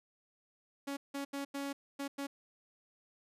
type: tone bursts at uneven times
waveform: sawtooth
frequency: 279.3 Hz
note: C#4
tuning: 13 cents sharp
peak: -33 dBFS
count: 6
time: 0.87-0.97 / 1.14-1.25 / 1.33-1.45 / 1.54-1.73 / 1.99-2.08 / 2.18-2.27 s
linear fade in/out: 10 ms
effects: resampled to 32000 Hz